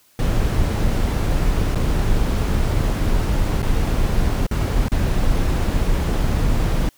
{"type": "noise with dropouts", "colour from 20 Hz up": "brown", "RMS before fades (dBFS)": -18, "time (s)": [0.19, 6.89], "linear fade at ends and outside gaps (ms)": 1, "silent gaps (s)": [[1.748, 1.756], [3.62, 3.628], [4.466, 4.512], [4.884, 4.918]], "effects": ["white hiss -56 dBFS RMS until 6.97 s"]}